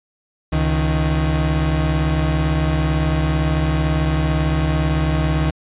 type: tone pair together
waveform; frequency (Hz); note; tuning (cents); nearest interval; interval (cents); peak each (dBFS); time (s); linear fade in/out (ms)
35% pulse; 69.3 / 156.52; C#2 / D#3; 0 / +11; octave + major second; 1411; -17; 0.52-5.51; 10
effects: resampled to 8000 Hz